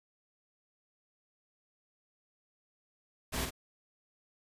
pink noise with echo, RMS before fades -35 dBFS, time 3.32-3.46 s, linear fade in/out 20 ms, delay 48 ms, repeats 1, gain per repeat -4 dB, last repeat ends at 3.508 s, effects resampled to 32000 Hz

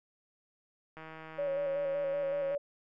click train, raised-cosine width 0.5 ms, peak -32 dBFS, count 252, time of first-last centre 0.97-2.549 s, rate 159 Hz
sine tone with vibrato, 561 Hz, C#5, 21 cents sharp, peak -30 dBFS, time 1.38-2.58 s, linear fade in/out 10 ms, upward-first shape square, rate 5.3 Hz, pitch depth 33 cents each way
effects none

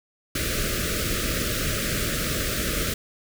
pink band-stop noise, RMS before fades -26 dBFS, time 0.35-2.94 s, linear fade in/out 5 ms, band 640 to 1200 Hz, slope 96 dB/octave, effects none

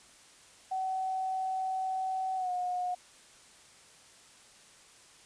sine tone with pitch glide, 756 to 722.3 Hz, F#5 to F#5, +37 to -42 cents, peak -30 dBFS, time 0.71-2.95 s, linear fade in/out 10 ms, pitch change -79 cents, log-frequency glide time 2.36-2.51 s, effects white hiss -57 dBFS RMS until 5.25 s + resampled to 22050 Hz

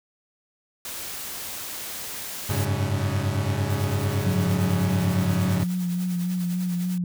white noise, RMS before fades -34 dBFS, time 0.85-2.65 s, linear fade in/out 2 ms
40% pulse chord, F# suspended second, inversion none, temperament equal with one note detuned, 94.93 / 103.83 / 138.59 Hz, F#2 / G#2 / C#3, +45 / 0 / 0 cents, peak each -26 / -25 / -28 dBFS, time 2.49-5.64 s, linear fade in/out 10 ms
white noise with tremolo, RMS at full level -40 dBFS, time 3.7-6.98 s, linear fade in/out 0 ms, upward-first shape sine, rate 10 Hz, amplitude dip 55%
sine tone with vibrato, 178.9 Hz, F3, 42 cents sharp, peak -23 dBFS, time 4.26-7.04 s, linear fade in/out 2 ms, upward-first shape sine, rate 3.5 Hz, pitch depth 31 cents each way
effects none

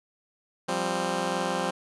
10% pulse chord, F suspended second, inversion none, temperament just, 174.61 / 196.44 / 261.9 Hz, F3 / G3 / C4, 0 / +4 / +2 cents, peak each -23 / -23 / -25 dBFS, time 0.68-1.71 s, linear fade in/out 10 ms, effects resampled to 24000 Hz

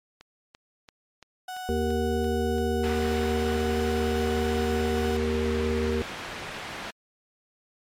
click train, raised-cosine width 0.2 ms, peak -29 dBFS, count 8, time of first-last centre 0.21-2.583 s, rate 2.95 Hz
35% pulse tone, 740 Hz, F#5, in tune, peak -32 dBFS, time 1.48-5.17 s, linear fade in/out 5 ms
harmonic tone, 77.78 Hz, D#2, in tune, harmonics 1 / 3 / 5 / 6, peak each -29 / -29 / -29 / -29 dBFS, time 1.69-6.02 s, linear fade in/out 0 ms
white low-pass noise, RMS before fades -37 dBFS, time 2.83-6.91 s, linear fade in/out 10 ms, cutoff 2400 Hz, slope 12 dB/octave
effects MP3 64 kbps

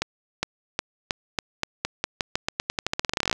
accelerating click train, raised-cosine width 0.2 ms, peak -6 dBFS, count 28, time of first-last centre 0.02-3.328 s, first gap 410 ms, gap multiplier 0.88, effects none

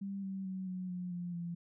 sine tone with pitch steps, 197.1 / 192.6 / 188.2 / 183.9 / 179.7 / 175.6 / 171.59 Hz, G3 / G3 / F#3 / F#3 / F3 / F3 / F3, +10 / -30 / +30 / -10 / +50 / +10 / -30 cents, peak -37 dBFS, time 0.01-1.55 s, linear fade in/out 10 ms, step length 220 ms, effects none

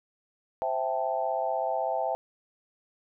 sine chord, A minor seventh, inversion first, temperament equal, 523.3 / 659.3 / 784 / 880 Hz, C5 / E5 / G5 / A5, 0 / 0 / 0 / 0 cents, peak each -33 / -30 / -31 / -34 dBFS, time 0.62-2.15 s, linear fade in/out 0 ms, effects none

